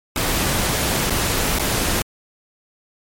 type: noise with dropouts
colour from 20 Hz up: pink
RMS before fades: -20 dBFS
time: 0.16-2.02 s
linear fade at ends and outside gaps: 1 ms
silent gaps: 1.098-1.105 / 1.587-1.595 s
effects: MP3 64 kbps